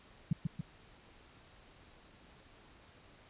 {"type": "tone with echo", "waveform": "sine", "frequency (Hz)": 158.6, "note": "D#3", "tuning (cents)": 33, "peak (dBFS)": -25, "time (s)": [0.31, 0.33], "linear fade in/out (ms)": 5, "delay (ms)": 140, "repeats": 2, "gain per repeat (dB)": -4, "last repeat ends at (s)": 0.61, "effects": ["pink hiss -60 dBFS RMS until 3.29 s", "resampled to 8000 Hz"]}